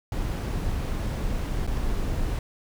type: noise with dropouts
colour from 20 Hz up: brown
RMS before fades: -27 dBFS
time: 0.12-2.39 s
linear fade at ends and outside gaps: 2 ms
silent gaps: 1.668-1.674 s
effects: none